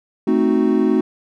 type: chord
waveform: triangle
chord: A diminished seventh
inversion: none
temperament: equal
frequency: 220 / 261.6 / 311.1 / 370 Hz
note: A3 / C4 / Eb4 / Gb4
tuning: 0 / 0 / 0 / 0 cents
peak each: -17 dBFS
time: 0.27-1.01 s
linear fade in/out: 5 ms
effects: none

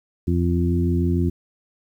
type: harmonic tone with a mistuned harmonic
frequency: 86.8 Hz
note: F2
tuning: 10 cents flat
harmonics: 1 / 2 / 3 / 4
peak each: -20 / -23 / -25 / -26 dBFS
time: 0.27-1.3 s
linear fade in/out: 10 ms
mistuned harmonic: 1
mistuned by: -18 cents
effects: 9-bit

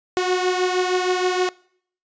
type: beating tone pair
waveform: sawtooth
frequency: 363.8 / 370.2 Hz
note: F#4 / F#4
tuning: -29 / +1 cents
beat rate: 6.4 Hz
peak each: -16 / -20 dBFS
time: 0.17-1.49 s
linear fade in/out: 0 ms
effects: noise-tail reverb RT60 0.6 s tail -23 dB re dry + resampled to 16000 Hz

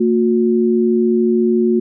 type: tone pair together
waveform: sine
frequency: 227.7 / 361.5 Hz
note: A#3 / F#4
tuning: -40 / -40 cents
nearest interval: minor sixth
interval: 800 cents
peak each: -14 dBFS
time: 0-1.8 s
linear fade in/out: 10 ms
effects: none

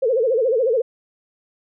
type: tone with vibrato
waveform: sine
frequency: 484.3 Hz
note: B4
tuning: 34 cents flat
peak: -15 dBFS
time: 0.02-0.82 s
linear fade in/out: 10 ms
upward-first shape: sine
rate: 14 Hz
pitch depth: 190 cents each way
effects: none

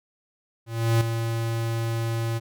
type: tone with ADSR envelope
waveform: square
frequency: 114.6 Hz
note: A#2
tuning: 29 cents flat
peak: -17 dBFS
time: 0.66-2.4 s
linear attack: 350 ms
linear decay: 4 ms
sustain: -8 dB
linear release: 30 ms
effects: none

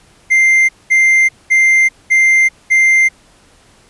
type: tone bursts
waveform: triangle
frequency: 2093 Hz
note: C7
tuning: in tune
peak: -5 dBFS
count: 5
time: 0.3-3.09 s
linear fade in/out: 20 ms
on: 390 ms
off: 210 ms
effects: pink hiss -48 dBFS RMS until 3.89 s + resampled to 24000 Hz

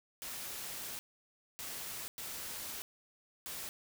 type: noise bursts at uneven times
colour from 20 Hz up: white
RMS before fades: -43 dBFS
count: 4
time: 0.22-0.99 / 1.59-2.08 / 2.18-2.82 / 3.46-3.69 s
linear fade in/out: 0 ms
effects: none

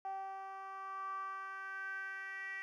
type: tone with band-pass filter sweep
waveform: 10% pulse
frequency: 386.9 Hz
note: G4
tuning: 23 cents flat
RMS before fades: -44 dBFS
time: 0.05-2.62 s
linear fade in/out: 0 ms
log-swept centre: 780 to 2000 Hz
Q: 6.6
effects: none

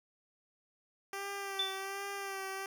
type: tone with vibrato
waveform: 10% pulse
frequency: 392 Hz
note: G4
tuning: in tune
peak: -30 dBFS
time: 1.13-2.66 s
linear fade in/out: 2 ms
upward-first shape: sine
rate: 1.3 Hz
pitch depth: 32 cents each way
type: tone with exponential decay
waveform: sine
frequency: 3520 Hz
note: A7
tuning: in tune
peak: -28 dBFS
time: 1.59-1.91 s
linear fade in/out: 5 ms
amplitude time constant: 68 ms
effects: none

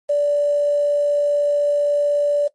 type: tone with quantisation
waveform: sine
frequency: 581 Hz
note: D5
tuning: 19 cents flat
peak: -14 dBFS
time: 0.09-2.48 s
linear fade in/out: 10 ms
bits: 7
effects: noise-tail reverb RT60 0.1 s tail -17 dB re dry + MP3 48 kbps

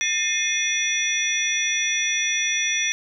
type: tone cluster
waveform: sine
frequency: 1807 / 2118 / 2499 / 3455 / 5850 Hz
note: A6 / C7 / D#7 / A7 / F#8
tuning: +46 / +21 / +7 / -32 / -21 cents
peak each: -29 / -28 / -26 / -27 / -25 dBFS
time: 0.01-2.92 s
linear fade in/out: 0 ms
effects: none

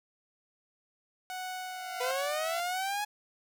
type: tone with tremolo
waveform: sawtooth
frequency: 740 Hz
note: F#5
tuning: in tune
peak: -32 dBFS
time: 1.3-2.6 s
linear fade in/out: 0 ms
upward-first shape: sine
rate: 1.5 Hz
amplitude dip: 25%
type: tone with exponential growth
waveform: 20% pulse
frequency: 690 Hz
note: F5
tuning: 21 cents flat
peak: -28 dBFS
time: 1.42-2.11 s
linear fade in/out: 1 ms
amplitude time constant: 150 ms
type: linear sweep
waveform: sawtooth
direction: up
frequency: 489.5 to 842 Hz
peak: -27 dBFS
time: 2-3.05 s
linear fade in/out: 10 ms
effects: none

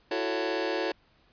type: chord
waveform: sawtooth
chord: F# minor seventh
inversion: third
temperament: just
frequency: 333 / 370 / 444 / 555 Hz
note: E4 / F#4 / A4 / C#5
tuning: +18 / 0 / +16 / +2 cents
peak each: -29 dBFS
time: 0.11-0.92 s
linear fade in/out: 5 ms
effects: pink hiss -64 dBFS RMS until 1.32 s + resampled to 11025 Hz

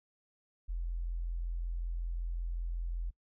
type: tone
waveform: sine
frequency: 42.68 Hz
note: F1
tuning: 39 cents flat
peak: -33 dBFS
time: 0.68-3.11 s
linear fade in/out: 20 ms
effects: noise-tail reverb RT60 0.1 s tail -26 dB re dry

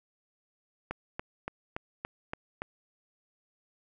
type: click train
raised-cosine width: 0.5 ms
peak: -19 dBFS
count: 7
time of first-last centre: 0.91-2.619 s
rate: 3.51 Hz
effects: none

